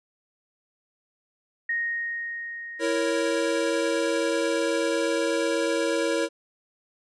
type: tone with exponential decay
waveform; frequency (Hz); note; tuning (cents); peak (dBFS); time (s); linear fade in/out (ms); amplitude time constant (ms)
sine; 1864.7; A#6; 0; -23; 1.69-5.19; 5; 760
type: chord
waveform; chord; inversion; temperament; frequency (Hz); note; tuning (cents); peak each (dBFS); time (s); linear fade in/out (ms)
square; A# diminished; second; equal with one note detuned; 330.6 / 466.2 / 554.4; E4 / A#4 / C#5; +5 / 0 / 0; -28; 2.79-6.29; 50
effects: resampled to 22050 Hz